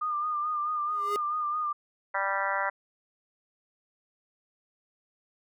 sine tone with vibrato, 1210 Hz, D#6, 49 cents flat, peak -27 dBFS, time 0.01-1.73 s, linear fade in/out 10 ms, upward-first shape sine, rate 4.6 Hz, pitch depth 43 cents each way
square tone with exponential growth, 411.1 Hz, G#4, 18 cents flat, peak -28 dBFS, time 0.87-1.16 s, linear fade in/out 0 ms, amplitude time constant 63 ms
harmonic tone, 196 Hz, G3, in tune, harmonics 3 / 4 / 5 / 6 / 7 / 8 / 9 / 10, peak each -35 / -35 / -32 / -38 / -33 / -35 / -37 / -35 dBFS, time 2.14-2.7 s, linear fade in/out 10 ms
effects none

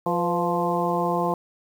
harmonic tone with a mistuned harmonic, 174.61 Hz, F3, in tune, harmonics 1 / 2 / 3 / 4 / 5 / 6, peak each -28 / -28 / -28 / -28 / -28 / -28 dBFS, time 0.06-1.34 s, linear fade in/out 2 ms, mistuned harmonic 3, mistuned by -58 cents, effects 8-bit

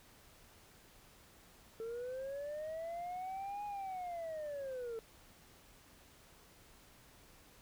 sine linear two-way sweep, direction up then down, 444.2 to 830.6 to 444.2 Hz, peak -37 dBFS, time 1.8-4.99 s, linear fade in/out 0 ms, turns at 3.65 s, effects tanh soft clip ceiling -39 dBFS + pink hiss -62 dBFS RMS until 7.61 s

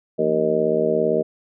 harmonic tone with a mistuned harmonic, 77.78 Hz, D#2, in tune, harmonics 2 / 3 / 4 / 5 / 6 / 7 / 8, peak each -30 / -27 / -30 / -23 / -21 / -31 / -22 dBFS, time 0.18-1.23 s, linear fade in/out 20 ms, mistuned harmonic 2, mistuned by +140 cents, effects none

